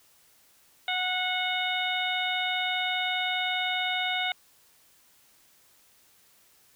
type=harmonic tone with a mistuned harmonic; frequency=735 Hz; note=F#5; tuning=12 cents flat; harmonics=1 / 2 / 3 / 4 / 5; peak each=-32 / -34 / -31 / -34 / -32 dBFS; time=0.88-4.32 s; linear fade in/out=2 ms; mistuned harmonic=3; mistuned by=-16 cents; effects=white hiss -61 dBFS RMS until 6.75 s